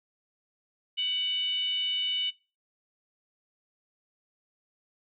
sine tone with frequency modulation, 2968 Hz, F#7, 5 cents sharp, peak -26 dBFS, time 0.97-2.31 s, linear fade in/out 20 ms, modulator 707 Hz, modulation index 0.4, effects noise-tail reverb RT60 0.3 s tail -21 dB re dry + MP3 96 kbps

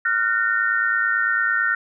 sine tone cluster, 1394 / 1503 / 1830 Hz, F6 / F#6 / A#6, -4 / +27 / -32 cents, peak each -22 dBFS, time 0.05-1.75 s, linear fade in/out 5 ms, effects none

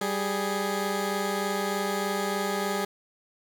15% pulse tone pair together, 196 / 415.3 Hz, G3 / G#4, 0 / 0 cents, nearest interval octave + minor second, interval 1300 cents, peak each -23 / -23 dBFS, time 0.01-2.85 s, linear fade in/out 5 ms, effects none

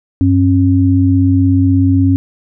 sine tone pair together, 96 / 271.5 Hz, G2 / C#4, -36 / -36 cents, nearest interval octave + tritone, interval 1800 cents, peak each -10 dBFS, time 0.21-2.16 s, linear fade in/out 0 ms, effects none

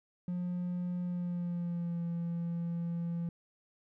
triangle tone with pitch glide, 177.9 to 170.06 Hz, F3 to F3, +32 to -46 cents, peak -30 dBFS, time 0.28-3.29 s, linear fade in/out 2 ms, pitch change -78 cents, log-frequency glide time 1.03-2.04 s, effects tanh soft clip ceiling -26 dBFS

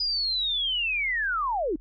sine linear sweep, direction down, 4978 to 274.5 Hz, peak -24 dBFS, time 0-1.76 s, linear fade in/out 5 ms, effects added 41 Hz sine -44 dBFS peak until 1.8 s + AAC 48 kbps

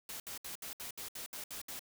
white noise bursts, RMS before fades -44 dBFS, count 10, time 0.09-1.793 s, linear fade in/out 2 ms, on 110 ms, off 67 ms, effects none

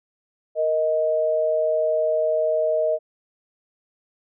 sine tone pair together, 466.2 / 627 Hz, A#4 / D#5, 0 / +13 cents, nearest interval perfect fourth, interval 513 cents, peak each -25 / -19 dBFS, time 0.55-2.99 s, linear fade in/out 50 ms, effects none

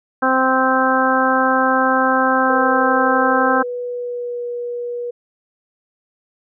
harmonic tone, 260.9 Hz, C4, 5 cents flat, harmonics 1 / 2 / 3 / 4 / 5 / 6, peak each -20 / -20 / -20 / -20 / -20 / -20 dBFS, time 0.22-3.63 s, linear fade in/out 10 ms
sine tone with pitch glide, 489.9 to 482 Hz, B4 to B4, -14 to -42 cents, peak -22 dBFS, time 2.49-5.11 s, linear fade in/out 10 ms, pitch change -28 cents, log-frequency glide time 3.82-4.45 s
effects none

